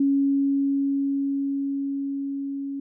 sine tone with level ramp, 277.2 Hz, C#4, in tune, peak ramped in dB -17 to -28 dBFS, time 0-2.8 s, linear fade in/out 5 ms, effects none

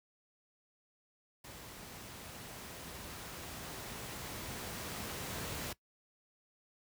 pink noise with level ramp, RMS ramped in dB -50 to -40 dBFS, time 1.44-5.73 s, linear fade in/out 5 ms, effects noise-tail reverb RT60 0.1 s tail -20 dB re dry + high-pass 60 Hz 12 dB/octave

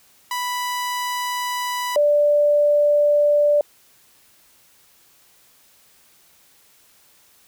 sawtooth / sine tone pair in turn, 987.8 / 587.3 Hz, B5 / D5, 0 / 0 cents, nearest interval major sixth, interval 900 cents, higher first, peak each -19 / -13 dBFS, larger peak second, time 0.31-1.96 / 1.96-3.61 s, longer neither, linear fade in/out 2 ms, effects white hiss -55 dBFS RMS until 7.47 s

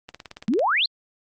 click train, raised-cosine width 0.2 ms, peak -20 dBFS, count 10, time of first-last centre 0.09-0.593 s, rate 17.9 Hz
sine exponential sweep, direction up, 196 to 4435 Hz, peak -18 dBFS, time 0.48-0.86 s, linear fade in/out 5 ms
effects Opus 32 kbps

